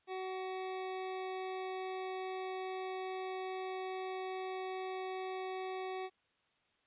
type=tone; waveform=25% pulse; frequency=375.2 Hz; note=F#4; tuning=24 cents sharp; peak=-35 dBFS; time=0.07-6.1 s; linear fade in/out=50 ms; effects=white hiss -75 dBFS RMS until 6.86 s + resampled to 8000 Hz